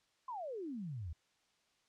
sine exponential sweep, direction down, 1066 to 73.42 Hz, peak -40 dBFS, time 0.28-1.13 s, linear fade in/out 5 ms, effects white hiss -75 dBFS RMS until 1.88 s + low-pass 6000 Hz 12 dB/octave

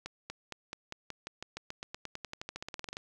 accelerating click train, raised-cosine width 0.2 ms, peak -22 dBFS, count 27, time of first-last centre 0.06-2.969 s, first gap 240 ms, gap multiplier 0.93, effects none

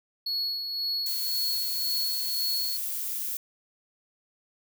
triangle tone with tremolo, 4361 Hz, C#8, 29 cents flat, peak -25 dBFS, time 0.26-2.77 s, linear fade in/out 5 ms, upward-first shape sine, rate 1.9 Hz, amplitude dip 45%
violet noise, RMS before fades -32 dBFS, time 1.06-3.37 s, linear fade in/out 2 ms
effects none

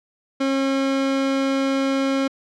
30% pulse tone, 270.8 Hz, C#4, 40 cents flat, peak -16 dBFS, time 0.4-2.28 s, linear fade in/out 10 ms, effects low-pass 5000 Hz 12 dB/octave

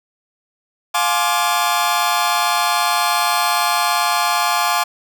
sawtooth chord, D half-diminished seventh, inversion first, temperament just, 704.8 / 845.8 / 1057.2 / 1174.7 Hz, F5 / Ab5 / C6 / D6, +16 / +31 / +18 / 0 cents, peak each -17 dBFS, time 0.94-4.84 s, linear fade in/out 10 ms, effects none

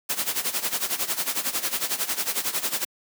white noise with tremolo, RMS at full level -24 dBFS, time 0.09-2.85 s, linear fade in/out 10 ms, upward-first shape sine, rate 11 Hz, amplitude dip 80%, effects high-pass 200 Hz 12 dB/octave

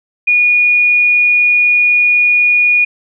sine tone, 2448 Hz, D#7, 29 cents flat, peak -7 dBFS, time 0.27-2.85 s, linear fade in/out 10 ms, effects none

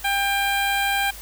15% pulse tone with notch filter, 796 Hz, G5, 26 cents sharp, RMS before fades -22 dBFS, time 0.04-1.11 s, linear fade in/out 10 ms, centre 6400 Hz, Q 1.5, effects added 50 Hz sine -41 dBFS peak until 1.21 s + white hiss -40 dBFS RMS until 1.21 s

